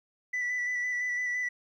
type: tone with vibrato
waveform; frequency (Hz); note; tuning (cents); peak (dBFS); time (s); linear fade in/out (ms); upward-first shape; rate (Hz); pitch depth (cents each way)
sine; 1975.5; B6; 0; -26; 0.33-1.49; 10; square; 5.9; 16
effects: tanh soft clip ceiling -27 dBFS + 11-bit